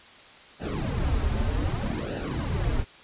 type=noise with flanger; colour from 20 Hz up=brown; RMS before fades=-27 dBFS; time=0.59-2.85 s; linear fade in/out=50 ms; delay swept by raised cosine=0.89 to 6.29 ms; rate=0.64 Hz; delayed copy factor=-0.9; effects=white hiss -49 dBFS RMS until 3.03 s + resampled to 8000 Hz